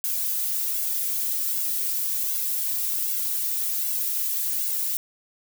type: noise with flanger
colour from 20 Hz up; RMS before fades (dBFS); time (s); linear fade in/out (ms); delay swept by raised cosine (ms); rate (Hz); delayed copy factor
violet; -26; 0.04-4.97; 0; 1.6 to 3.2; 1.3; -0.75
effects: none